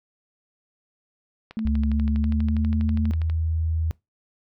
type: click train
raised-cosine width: 0.3 ms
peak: -24 dBFS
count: 23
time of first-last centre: 1.51-3.299 s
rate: 12.3 Hz
type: tone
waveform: sine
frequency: 220 Hz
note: A3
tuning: in tune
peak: -24 dBFS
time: 1.57-3.11 s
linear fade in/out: 0 ms
type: tone with pitch glide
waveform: sine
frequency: 70.2 to 80.64 Hz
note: C#2 to E2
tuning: +22 to -38 cents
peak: -21 dBFS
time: 1.65-3.91 s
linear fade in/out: 0 ms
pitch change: +240 cents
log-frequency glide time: 1.87-2.75 s
effects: noise-tail reverb RT60 0.2 s tail -23 dB re dry